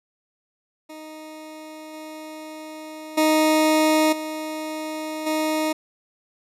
20% pulse tone with level steps, 311.1 Hz, D#4, in tune, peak -32 / -30 / -11 / -23 / -16 dBFS, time 0.89-5.73 s, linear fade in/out 10 ms, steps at 1.93 / 3.17 / 4.12 / 5.26 s, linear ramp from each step 10 ms, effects resampled to 32000 Hz

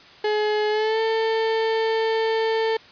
35% pulse tone with pitch glide, 423.6 to 446.2 Hz, G#4 to A4, +34 to +24 cents, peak -18 dBFS, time 0.24-2.77 s, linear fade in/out 5 ms, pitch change +90 cents, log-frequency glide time 0.7-1 s, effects white hiss -47 dBFS RMS until 2.91 s + resampled to 11025 Hz

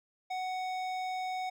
triangle tone with hard clipping, 743 Hz, F#5, 7 cents sharp, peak -35 dBFS, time 0.3-1.5 s, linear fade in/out 10 ms, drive 17 dB, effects none

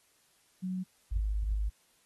sine tone pair in turn, 185 / 51.91 Hz, F#3 / G#1, 0 / 0 cents, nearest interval octave + minor seventh, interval 2200 cents, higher first, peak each -32 / -28 dBFS, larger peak second, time 0.62-0.84 / 1.11-1.7 s, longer second, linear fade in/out 20 ms, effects white hiss -68 dBFS RMS until 2.05 s + AAC 32 kbps

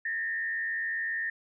sine tone with frequency modulation, 1820 Hz, A#6, 42 cents flat, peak -29 dBFS, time 0.05-1.3 s, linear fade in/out 5 ms, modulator 87.3 Hz, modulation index 0.79, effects none

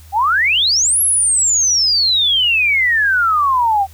sine exponential two-way sweep, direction up then down, 760 to 11390 to 760 Hz, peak -11 dBFS, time 0.12-3.87 s, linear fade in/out 50 ms, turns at 1.01 s, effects added 80 Hz sine -38 dBFS peak until 3.93 s + white hiss -47 dBFS RMS until 3.93 s

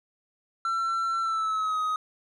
triangle tone with pitch glide, 1348 to 1257.7 Hz, E6 to D#6, +38 to +18 cents, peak -23 dBFS, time 0.65-1.96 s, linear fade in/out 2 ms, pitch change -120 cents, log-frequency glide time 1.2-1.8 s, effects resampled to 24000 Hz

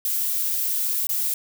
violet noise with dropouts, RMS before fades -24 dBFS, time 0.05-1.34 s, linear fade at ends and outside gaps 1 ms, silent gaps 1.069-1.091 s, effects none

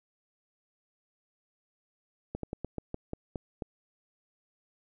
slowing click train, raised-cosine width 2 ms, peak -21 dBFS, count 9, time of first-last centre 2.35-3.622 s, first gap 83 ms, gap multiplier 1.18, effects none

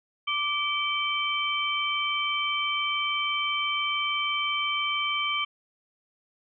sine tone cluster, 1174 / 2314 / 3107 Hz, D6 / D7 / G7, -1 / -26 / -16 cents, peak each -30 / -29 / -29 dBFS, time 0.27-5.45 s, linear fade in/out 10 ms, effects none

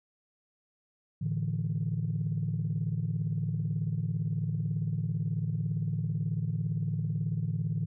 sine chord, A suspended fourth, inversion none, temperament equal, 110 / 146.83 / 164.81 Hz, A2 / D3 / E3, 0 / 0 / 0 cents, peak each -32 dBFS, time 1.21-7.86 s, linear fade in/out 10 ms, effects tanh soft clip ceiling -21 dBFS

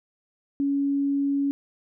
sine tone, 280 Hz, C#4, 18 cents sharp, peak -21 dBFS, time 0.6-1.51 s, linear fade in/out 0 ms, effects none

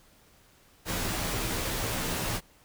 pink noise with comb filter, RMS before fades -31 dBFS, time 0.85-2.41 s, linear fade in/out 50 ms, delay 14 ms, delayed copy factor -0.6, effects pink hiss -60 dBFS RMS until 2.64 s

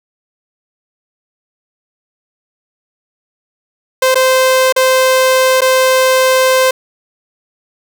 sawtooth tone with dropouts, 519 Hz, C5, 14 cents flat, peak -4 dBFS, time 4.02-6.71 s, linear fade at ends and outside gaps 5 ms, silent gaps 4.145-4.155 / 4.725-4.762 / 5.608-5.617 s, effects none

